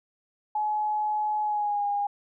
sine tone with pitch glide, 848 to 814.4 Hz, G#5 to G#5, +36 to -34 cents, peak -24 dBFS, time 0.55-2.07 s, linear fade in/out 5 ms, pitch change -70 cents, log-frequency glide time 1.42-1.86 s, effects none

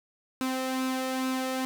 sawtooth tone with flanger, 260 Hz, C4, 11 cents flat, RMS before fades -30 dBFS, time 0.41-1.65 s, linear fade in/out 0 ms, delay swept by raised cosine 0.76 to 1.62 ms, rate 2.3 Hz, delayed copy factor +0.5, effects none

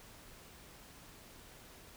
silence, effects pink hiss -56 dBFS RMS until 1.96 s

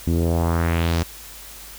sawtooth tone with low-pass filter sweep, 83.7 Hz, E2, 27 cents sharp, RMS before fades -20 dBFS, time 0.07-1.03 s, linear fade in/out 0 ms, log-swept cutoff 270 to 6300 Hz, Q 1.9, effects added 50 Hz sine -45 dBFS peak until 1.78 s + white hiss -40 dBFS RMS until 1.78 s

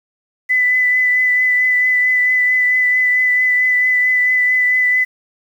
sine tone with vibrato, 2000 Hz, B6, 21 cents sharp, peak -11 dBFS, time 0.49-5.05 s, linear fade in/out 20 ms, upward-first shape triangle, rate 4.5 Hz, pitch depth 16 cents each way, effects 7-bit

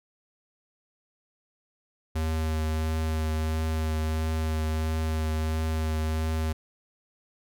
square tone with vibrato, 79 Hz, D#2, 27 cents sharp, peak -26 dBFS, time 2.15-6.53 s, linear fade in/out 10 ms, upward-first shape triangle, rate 1.5 Hz, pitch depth 15 cents each way, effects none

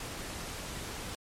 pink noise, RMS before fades -40 dBFS, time 0-1.15 s, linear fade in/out 2 ms, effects low-pass 11000 Hz 12 dB/octave + MP3 64 kbps

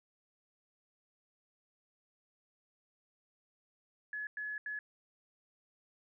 sine tone bursts at uneven times, 1700 Hz, G#6, 40 cents sharp, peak -37 dBFS, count 3, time 4.13-4.27 / 4.37-4.58 / 4.66-4.79 s, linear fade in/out 2 ms, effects none

